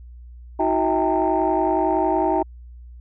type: tone cluster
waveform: sine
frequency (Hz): 318.8 / 369.6 / 644 / 795 / 911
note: D#4 / F#4 / E5 / G5 / A#5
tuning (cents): +42 / -2 / -41 / +24 / -40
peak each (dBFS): -23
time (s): 0.59-2.43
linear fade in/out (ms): 10
effects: tanh soft clip ceiling -9 dBFS + added 60 Hz sine -38 dBFS peak until 3 s